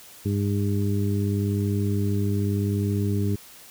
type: harmonic tone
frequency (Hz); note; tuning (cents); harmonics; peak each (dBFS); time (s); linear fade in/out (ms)
100.8; G2; +49; 1 / 2 / 3 / 4; -23 / -27 / -31 / -32; 0.25-3.36; 10
effects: white hiss -47 dBFS RMS until 3.7 s